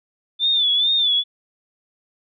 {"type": "tone with vibrato", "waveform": "sine", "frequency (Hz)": 3520, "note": "A7", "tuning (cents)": 0, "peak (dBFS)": -15, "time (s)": [0.39, 1.24], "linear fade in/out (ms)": 50, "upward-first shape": "sine", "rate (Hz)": 2.3, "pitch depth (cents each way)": 83, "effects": []}